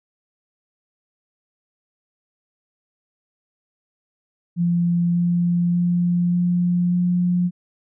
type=tone with pitch steps; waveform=sine; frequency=172.7 / 173.9 / 175.11 / 176.33 / 177.56 Hz; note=F3 / F3 / F3 / F3 / F3; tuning=-19 / -7 / +5 / +17 / +29 cents; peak=-16 dBFS; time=4.56-7.51 s; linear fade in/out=50 ms; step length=590 ms; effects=none